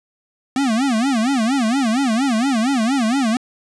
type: tone with vibrato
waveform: square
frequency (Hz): 246.9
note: B3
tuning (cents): 0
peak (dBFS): -16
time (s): 0.56-3.37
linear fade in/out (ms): 2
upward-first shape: sine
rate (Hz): 4.3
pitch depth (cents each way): 230
effects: resampled to 22050 Hz